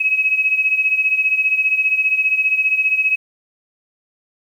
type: beating tone pair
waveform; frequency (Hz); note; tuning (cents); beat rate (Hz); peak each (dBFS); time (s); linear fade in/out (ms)
sine; 2553 / 2568; D#7 / E7; +44 / -46; 15; -15 / -20; 0-3.16; 10
effects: 8-bit